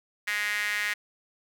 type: tone with high-pass filter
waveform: sawtooth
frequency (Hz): 207.7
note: G#3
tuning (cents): 0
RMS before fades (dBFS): -29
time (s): 0.27-0.94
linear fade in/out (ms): 10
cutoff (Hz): 1900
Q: 5.3
effects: none